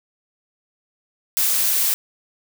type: noise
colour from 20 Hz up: blue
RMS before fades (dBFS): -19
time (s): 1.37-1.94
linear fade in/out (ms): 0
effects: none